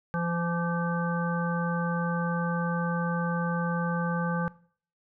harmonic tone with a mistuned harmonic, 171.2 Hz, F3, 34 cents flat, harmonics 1 / 3 / 5 / 7 / 9, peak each -28 / -35 / -36 / -36 / -35 dBFS, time 0.14-4.48 s, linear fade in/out 0 ms, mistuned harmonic 7, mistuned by -32 cents, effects noise-tail reverb RT60 0.5 s tail -20 dB re dry

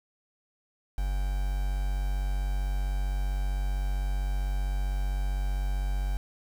triangle tone with quantisation, 47.78 Hz, G1, 44 cents flat, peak -24 dBFS, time 0.98-6.17 s, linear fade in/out 0 ms, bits 7, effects none

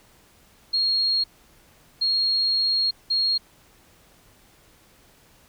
sine tone bursts at uneven times, 4271 Hz, C8, 35 cents sharp, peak -19 dBFS, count 3, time 0.73-1.24 / 2.01-2.91 / 3.1-3.38 s, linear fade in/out 10 ms, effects pink hiss -56 dBFS RMS until 5.48 s

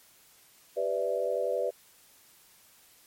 sine chord, E minor seventh, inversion first, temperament equal with one note detuned, 392 / 497 / 587.3 / 659.3 Hz, G4 / B4 / D5 / E5, 0 / +11 / 0 / 0 cents, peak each -35 / -30 / -31 / -35 dBFS, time 0.76-1.71 s, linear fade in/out 20 ms, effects white hiss -59 dBFS RMS until 3.06 s + MP3 64 kbps

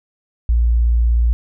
sine tone, 58.27 Hz, A#1, in tune, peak -11 dBFS, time 0.49-1.33 s, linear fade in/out 0 ms, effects none

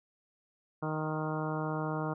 harmonic tone with a mistuned harmonic, 155.56 Hz, D#3, in tune, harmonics 1 / 2 / 3 / 4 / 5 / 6 / 7 / 8 / 9, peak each -35 / -38 / -40 / -41 / -42 / -43 / -43 / -44 / -45 dBFS, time 0.82-2.14 s, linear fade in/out 10 ms, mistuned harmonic 7, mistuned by -16 cents, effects none

